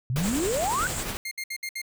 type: exponential sweep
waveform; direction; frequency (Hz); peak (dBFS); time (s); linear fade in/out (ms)
sine; up; 116.54 to 1561; -24; 0.1-0.87; 0
type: noise with tremolo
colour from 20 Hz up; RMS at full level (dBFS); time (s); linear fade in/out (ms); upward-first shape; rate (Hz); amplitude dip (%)
pink; -30; 0.16-1.17; 0; triangle; 11; 45
type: band-pass noise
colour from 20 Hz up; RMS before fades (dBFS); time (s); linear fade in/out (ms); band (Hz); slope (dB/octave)
pink; -37; 0.22-1.04; 20; 6900 to 8500; 96
type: tone bursts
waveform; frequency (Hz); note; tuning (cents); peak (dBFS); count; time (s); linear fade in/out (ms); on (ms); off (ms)
sawtooth; 2118; C7; +21; -27; 5; 1.25-1.817; 5; 63; 63
effects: none